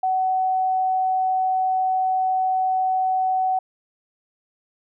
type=tone; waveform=sine; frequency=751 Hz; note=F#5; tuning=26 cents sharp; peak=-18 dBFS; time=0.03-3.59 s; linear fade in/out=5 ms; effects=none